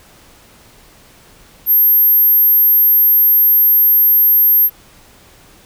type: tone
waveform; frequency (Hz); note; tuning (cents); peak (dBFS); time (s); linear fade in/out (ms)
sine; 12800; G9; +35; -7; 1.66-4.7; 50
effects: pink hiss -45 dBFS RMS until 5.65 s